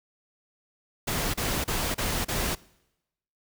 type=noise bursts; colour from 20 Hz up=pink; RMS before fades=-28 dBFS; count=5; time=1.07-2.552 s; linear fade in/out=10 ms; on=270 ms; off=33 ms; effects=noise-tail reverb RT60 0.9 s tail -23 dB re dry